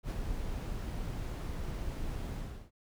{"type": "noise with ADSR envelope", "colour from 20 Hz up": "brown", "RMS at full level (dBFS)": -34, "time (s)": [0.03, 2.71], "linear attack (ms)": 71, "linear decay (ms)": 31, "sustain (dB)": -3, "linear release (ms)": 360, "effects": []}